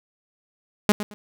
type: tone with echo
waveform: sawtooth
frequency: 208.5 Hz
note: G#3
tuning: 7 cents sharp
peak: -9 dBFS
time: 0.89-0.92 s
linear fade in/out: 0 ms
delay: 110 ms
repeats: 2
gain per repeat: -13 dB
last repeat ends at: 1.14 s
effects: none